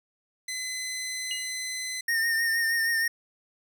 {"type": "tone", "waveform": "15% pulse", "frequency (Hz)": 2030, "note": "B6", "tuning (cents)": 47, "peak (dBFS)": -25, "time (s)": [0.48, 2.01], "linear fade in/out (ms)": 5}
{"type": "tone with exponential decay", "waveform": "sine", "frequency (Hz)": 2879, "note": "F#7", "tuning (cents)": -48, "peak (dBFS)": -27, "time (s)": [1.31, 1.52], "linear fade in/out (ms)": 1, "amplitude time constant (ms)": 44}
{"type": "tone with vibrato", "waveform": "square", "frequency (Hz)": 1830, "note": "A#6", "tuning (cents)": -32, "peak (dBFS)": -24, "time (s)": [2.08, 3.08], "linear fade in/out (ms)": 5, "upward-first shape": "triangle", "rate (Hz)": 6.4, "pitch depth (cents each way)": 39}
{"effects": []}